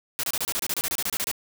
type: noise bursts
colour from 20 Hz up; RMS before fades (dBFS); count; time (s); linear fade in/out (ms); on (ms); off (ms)
white; -27; 16; 0.19-1.314; 0; 44; 28
effects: none